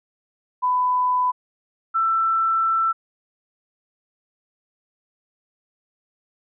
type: tone pair in turn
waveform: sine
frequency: 999 / 1333.5 Hz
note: B5 / E6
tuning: +20 / +20 cents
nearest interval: perfect fourth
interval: 500 cents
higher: second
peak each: -17 dBFS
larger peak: neither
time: 0.62-1.32 / 1.94-2.93 s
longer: second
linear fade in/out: 20 ms
effects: none